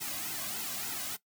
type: noise with flanger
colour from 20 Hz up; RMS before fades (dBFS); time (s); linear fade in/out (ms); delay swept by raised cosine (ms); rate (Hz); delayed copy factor
white; -37; 0-1.17; 20; 1.7 to 2.25; 3.4; -0.85
effects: noise-tail reverb RT60 0.1 s tail -17 dB re dry